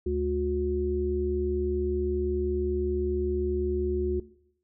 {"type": "harmonic tone", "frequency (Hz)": 72.6, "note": "D2", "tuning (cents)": -19, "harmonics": [1, 3, 5], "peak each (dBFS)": [-30, -36, -27], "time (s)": [0.06, 4.2], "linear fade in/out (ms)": 5, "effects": ["noise-tail reverb RT60 0.7 s tail -19 dB re dry"]}